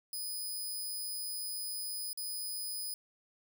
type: tone with dropouts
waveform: 10% pulse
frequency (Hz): 4997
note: D#8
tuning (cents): +7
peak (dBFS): -30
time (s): 0.13-2.94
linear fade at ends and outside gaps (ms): 2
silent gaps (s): 2.131-2.174
effects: none